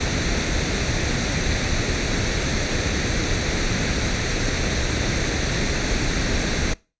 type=noise with comb filter; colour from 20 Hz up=pink; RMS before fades=-22 dBFS; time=0-6.74 s; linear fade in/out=10 ms; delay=0.49 ms; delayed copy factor=+0.55; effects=noise-tail reverb RT60 0.3 s tail -23 dB re dry + resampled to 16000 Hz